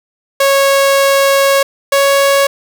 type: tone pair in turn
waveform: sawtooth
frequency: 551 / 555.5 Hz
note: C#5 / C#5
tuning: -11 / +4 cents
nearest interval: unison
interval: 15 cents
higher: second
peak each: -4 dBFS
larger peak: neither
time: 0.4-1.63 / 1.92-2.47 s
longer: first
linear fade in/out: 5 ms
effects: none